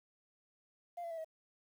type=tone with pitch steps; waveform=sine; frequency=696 / 676.6 / 657.7 / 639.3 Hz; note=F5 / E5 / E5 / D#5; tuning=-6 / +45 / -4 / +47 cents; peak=-38 dBFS; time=0.97-1.246 s; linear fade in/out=10 ms; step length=69 ms; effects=tanh soft clip ceiling -38 dBFS + 11-bit